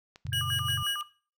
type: clicks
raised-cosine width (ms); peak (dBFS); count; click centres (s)
0.2; -30; 4; 0.159 / 0.267 / 0.587 / 0.703
type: chord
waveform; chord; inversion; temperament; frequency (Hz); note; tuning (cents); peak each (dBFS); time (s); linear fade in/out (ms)
sine; F# major; none; equal with one note detuned; 91.91 / 116.54 / 138.59; F#2 / A#2 / C#3; -11 / 0 / 0; -36; 0.25-0.83; 5
type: tone with vibrato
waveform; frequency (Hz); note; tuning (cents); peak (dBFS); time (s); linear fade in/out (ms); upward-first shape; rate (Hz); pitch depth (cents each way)
sine; 1396.9; F6; 0; -34; 0.32-1.03; 5; square; 5.5; 260
type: tone with tremolo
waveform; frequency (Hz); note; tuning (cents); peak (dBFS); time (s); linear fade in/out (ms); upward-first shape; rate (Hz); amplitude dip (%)
45% pulse; 2918; F#7; -25; -27; 0.33-1.01; 0; sine; 5.8; 70
effects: noise-tail reverb RT60 0.4 s tail -18 dB re dry